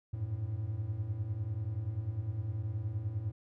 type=tone cluster; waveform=triangle; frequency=90.9 / 100.1 / 110.3 Hz; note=F#2 / G2 / A2; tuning=-30 / +37 / +5 cents; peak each=-39 / -39 / -33 dBFS; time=0.13-3.32 s; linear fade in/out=10 ms; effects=none